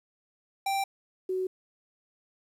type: tone pair in turn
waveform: square / sine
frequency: 784 / 373 Hz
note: G5 / F#4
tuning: 0 / +14 cents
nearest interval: octave + minor second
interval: 1286 cents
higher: first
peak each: -27 dBFS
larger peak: neither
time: 0.66-0.84 / 1.29-1.47 s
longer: neither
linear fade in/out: 5 ms
effects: resampled to 32000 Hz + 10-bit